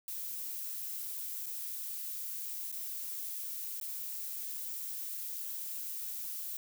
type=noise with dropouts; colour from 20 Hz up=violet; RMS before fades=-40 dBFS; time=0.08-6.57 s; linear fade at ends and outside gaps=1 ms; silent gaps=1.46-1.465 / 2.717-2.725 / 3.8-3.812 s; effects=none